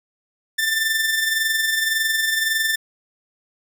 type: tone with amplitude modulation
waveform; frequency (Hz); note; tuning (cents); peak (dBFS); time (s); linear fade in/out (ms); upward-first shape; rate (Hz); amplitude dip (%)
sawtooth; 1780; A6; +20; -13; 0.58-2.76; 10; sine; 21.8; 45
effects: 9-bit